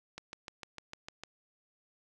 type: click train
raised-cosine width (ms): 0.2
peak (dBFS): -25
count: 8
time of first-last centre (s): 0.18-1.236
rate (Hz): 6.63
effects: none